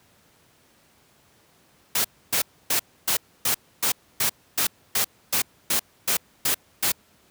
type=noise bursts; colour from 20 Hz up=white; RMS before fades=-22 dBFS; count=14; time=1.95-6.92 s; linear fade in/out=5 ms; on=95 ms; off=280 ms; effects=pink hiss -59 dBFS RMS until 7.3 s + high-pass 80 Hz 12 dB/octave